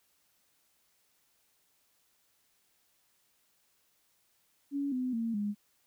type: tone with pitch steps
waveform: sine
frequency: 281.6 / 253.8 / 228.7 / 206.1 Hz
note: C#4 / B3 / A#3 / G#3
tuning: +27 / +47 / -33 / -13 cents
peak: -30 dBFS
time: 4.71-5.55 s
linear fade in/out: 50 ms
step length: 210 ms
effects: white hiss -72 dBFS RMS until 5.86 s